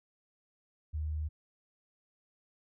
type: tone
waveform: sine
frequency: 76.8 Hz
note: D#2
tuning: 22 cents flat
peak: -32 dBFS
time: 0.93-1.29 s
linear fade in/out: 20 ms
effects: none